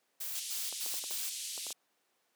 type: noise bursts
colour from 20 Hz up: blue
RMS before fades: -39 dBFS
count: 4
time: 0.2-1.3 s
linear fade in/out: 10 ms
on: 200 ms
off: 100 ms
type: band-pass noise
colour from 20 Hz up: white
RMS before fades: -41 dBFS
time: 0.35-1.73 s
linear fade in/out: 5 ms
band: 2900 to 10000 Hz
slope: 24 dB/octave
type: clicks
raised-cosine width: 1 ms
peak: -32 dBFS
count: 8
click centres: 0.726 / 0.862 / 0.941 / 1.04 / 1.111 / 1.578 / 1.667 / 1.706 s
effects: pink hiss -75 dBFS RMS until 2.35 s + high-pass 400 Hz 12 dB/octave